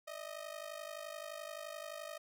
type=ring-modulated tone; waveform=sawtooth; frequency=622.3 Hz; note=D#5; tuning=in tune; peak=-37 dBFS; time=0.07-2.18 s; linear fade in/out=10 ms; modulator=25.8 Hz; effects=none